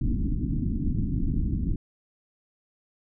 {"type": "low-pass noise", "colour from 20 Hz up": "pink", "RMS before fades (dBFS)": -26, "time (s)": [0.01, 1.76], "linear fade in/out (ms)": 5, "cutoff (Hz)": 300, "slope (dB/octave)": 48, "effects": []}